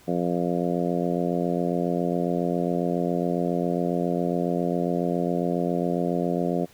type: harmonic tone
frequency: 87.3 Hz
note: F2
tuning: in tune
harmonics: 2 / 3 / 4 / 5 / 6 / 7 / 8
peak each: -27 / -29 / -30 / -31 / -32 / -32 / -33 dBFS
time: 0.07-6.66 s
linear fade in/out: 20 ms
effects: pink hiss -54 dBFS RMS until 6.73 s